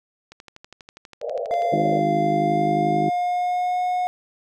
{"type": "click train", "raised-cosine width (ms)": 0.2, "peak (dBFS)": -24, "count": 17, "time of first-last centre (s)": [0.32, 1.621], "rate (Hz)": 12.3}
{"type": "band-pass noise", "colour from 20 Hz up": "pink", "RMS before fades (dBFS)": -28, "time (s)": [1.21, 2.01], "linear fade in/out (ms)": 20, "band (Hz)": [460, 710], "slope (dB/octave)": 96}
{"type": "tone with pitch glide", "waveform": "triangle", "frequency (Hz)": [693, 724.9], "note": ["F5", "F#5"], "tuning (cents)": [-14, -36], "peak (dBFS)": -18, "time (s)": [1.51, 4.07], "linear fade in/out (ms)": 0, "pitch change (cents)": 78, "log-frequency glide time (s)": [2.2, 3.81]}
{"type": "harmonic tone", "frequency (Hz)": 51.4, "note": "G#1", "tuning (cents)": -17, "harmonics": [3, 4, 5, 6, 7, 8], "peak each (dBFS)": [-27, -28, -36, -26, -26, -32], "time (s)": [1.72, 3.1], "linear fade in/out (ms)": 10}
{"effects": []}